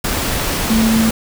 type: tone in noise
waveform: sine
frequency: 223.3 Hz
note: A3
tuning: 26 cents sharp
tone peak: -11 dBFS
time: 0.7-1.1 s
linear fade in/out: 5 ms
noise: pink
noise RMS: -19 dBFS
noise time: 0.04-1.11 s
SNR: +5 dB
effects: none